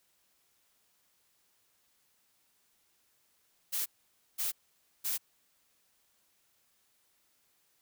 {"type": "noise bursts", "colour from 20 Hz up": "blue", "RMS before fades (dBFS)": -33, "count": 3, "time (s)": [3.72, 5.18], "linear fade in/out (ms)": 20, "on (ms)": 140, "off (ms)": 520, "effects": ["white hiss -72 dBFS RMS until 7.81 s"]}